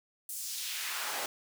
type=noise with high-pass filter sweep; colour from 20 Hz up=pink; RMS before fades=-37 dBFS; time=0.29-1.26 s; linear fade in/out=2 ms; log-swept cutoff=9700 to 540 Hz; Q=1.2; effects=none